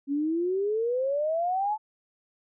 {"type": "exponential sweep", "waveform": "sine", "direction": "up", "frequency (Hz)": [274.2, 876], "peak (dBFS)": -24, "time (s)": [0.07, 1.78], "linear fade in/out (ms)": 50, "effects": []}